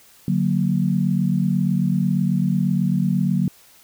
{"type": "chord", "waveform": "sine", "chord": "D augmented", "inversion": "none", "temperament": "equal", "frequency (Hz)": [146.83, 185, 233.1], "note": ["D3", "F#3", "A#3"], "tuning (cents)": [0, 0, 0], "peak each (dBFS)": [-22, -19, -24], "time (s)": [0.28, 3.48], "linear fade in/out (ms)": 2, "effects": ["white hiss -51 dBFS RMS until 3.83 s"]}